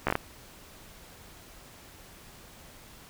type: slowing click train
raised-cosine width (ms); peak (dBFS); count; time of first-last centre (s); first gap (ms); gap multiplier
0.5; -10; 5; 0.07-0.154; 14; 1.28
effects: pink hiss -51 dBFS RMS until 3.09 s